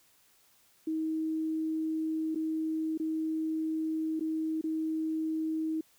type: tone with dropouts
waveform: sine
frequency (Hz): 317.1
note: D#4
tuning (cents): +33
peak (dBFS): -29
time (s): 0.87-5.81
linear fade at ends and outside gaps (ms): 5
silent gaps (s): 2.348-2.356 / 2.976-2.998 / 4.196-4.207 / 4.613-4.639
effects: white hiss -65 dBFS RMS until 5.98 s